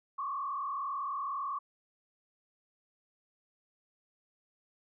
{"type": "tone with frequency modulation", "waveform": "sine", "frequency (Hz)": 1122, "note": "C#6", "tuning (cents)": 21, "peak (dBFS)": -33, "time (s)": [0.18, 1.59], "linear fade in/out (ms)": 10, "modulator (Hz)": 38, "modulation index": 1.5, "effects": []}